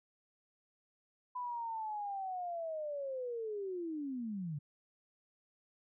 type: linear sweep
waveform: sine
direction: down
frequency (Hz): 1002 to 138.59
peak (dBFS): -37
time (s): 1.35-4.59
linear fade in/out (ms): 10
effects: none